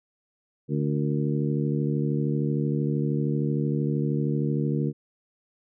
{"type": "harmonic tone with a mistuned harmonic", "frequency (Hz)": 73, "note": "D2", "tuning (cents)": -10, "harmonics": [2, 3, 4, 5, 6], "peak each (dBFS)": [-25, -29, -31, -33, -35], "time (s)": [0.68, 4.93], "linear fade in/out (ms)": 50, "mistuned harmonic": 6, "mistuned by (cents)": 100, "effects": []}